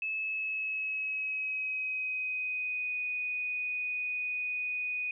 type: tone with pitch glide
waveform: sine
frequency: 2600 to 2483 Hz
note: E7 to D#7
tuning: -24 to -4 cents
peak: -31 dBFS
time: 0.02-5.11 s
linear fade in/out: 2 ms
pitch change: -80 cents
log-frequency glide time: 0.17-2.99 s
effects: none